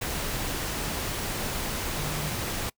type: tone in noise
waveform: sine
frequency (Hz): 150.6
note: D3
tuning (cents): +44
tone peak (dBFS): -32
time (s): 1.97-2.31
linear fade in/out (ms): 10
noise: pink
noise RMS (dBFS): -31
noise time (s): 0.01-2.7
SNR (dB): -4
effects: noise-tail reverb RT60 0.1 s tail -24 dB re dry